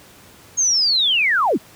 sine linear sweep, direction down, 6600 to 138.59 Hz, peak -14 dBFS, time 0.57-1.58 s, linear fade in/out 20 ms, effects pink hiss -46 dBFS RMS until 1.75 s + high-pass 80 Hz 12 dB/octave

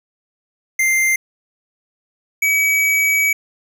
square tone pair in turn, 2093 / 2277 Hz, C7 / C#7, 0 / +46 cents, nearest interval minor second, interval 146 cents, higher second, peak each -14 dBFS, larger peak neither, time 0.79-1.16 / 2.42-3.33 s, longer second, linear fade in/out 5 ms, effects none

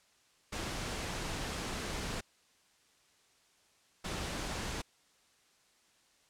pink noise bursts at uneven times, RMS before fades -38 dBFS, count 2, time 0.52-2.21 / 4.04-4.82 s, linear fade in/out 10 ms, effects white hiss -68 dBFS RMS until 6.29 s + low-pass 8000 Hz 12 dB/octave

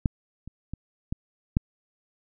clicks, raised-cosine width 5 ms, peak -9 / -27 / -21 / -16 / -8 dBFS, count 5, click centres 0.058 / 0.476 / 0.736 / 1.125 / 1.569 s, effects none

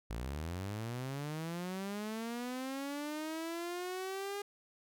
sawtooth linear sweep, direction up, 52.3 to 408.4 Hz, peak -34 dBFS, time 0.1-4.42 s, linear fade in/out 5 ms, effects none

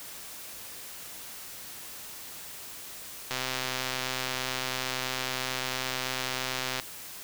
click train, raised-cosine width 0.2 ms, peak -13 dBFS, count 451, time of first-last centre 3.31-6.798 s, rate 129 Hz, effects white hiss -43 dBFS RMS until 7.23 s

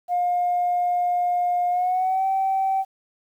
sine tone with pitch glide, 711 to 770.9 Hz, F5 to G5, +31 to -29 cents, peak -18 dBFS, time 0.08-2.85 s, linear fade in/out 50 ms, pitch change +140 cents, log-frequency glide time 1.7-2.26 s, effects tanh soft clip ceiling -15 dBFS + 9-bit

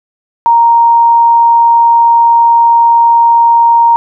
sine tone, 932.3 Hz, A#5, in tune, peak -3 dBFS, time 0.46-3.96 s, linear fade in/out 0 ms, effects none

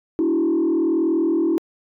sine tone with frequency modulation, 329.6 Hz, E4, in tune, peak -15 dBFS, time 0.19-1.58 s, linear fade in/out 0 ms, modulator 41.1 Hz, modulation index 0.96, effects tanh soft clip ceiling -13 dBFS

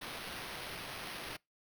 violet noise with sample-and-hold, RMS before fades -44 dBFS, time 0.01-1.37 s, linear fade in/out 10 ms, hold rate 7350 Hz, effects noise-tail reverb RT60 0.2 s tail -25 dB re dry

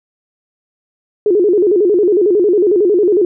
sine tone with vibrato, 384.9 Hz, G4, 32 cents flat, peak -8 dBFS, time 1.26-3.25 s, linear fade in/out 2 ms, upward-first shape square, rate 11 Hz, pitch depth 150 cents each way, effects none

